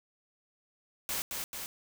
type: noise with echo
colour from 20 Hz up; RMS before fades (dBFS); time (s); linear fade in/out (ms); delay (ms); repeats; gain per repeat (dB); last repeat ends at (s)
white; -34; 1.09-1.22; 0; 220; 2; -3; 1.66
effects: none